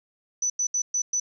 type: tone bursts at uneven times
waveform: sine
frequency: 5980 Hz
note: F#8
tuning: 17 cents sharp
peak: -22 dBFS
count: 5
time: 0.42-0.5 / 0.59-0.67 / 0.74-0.82 / 0.94-1.02 / 1.13-1.2 s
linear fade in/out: 5 ms
effects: none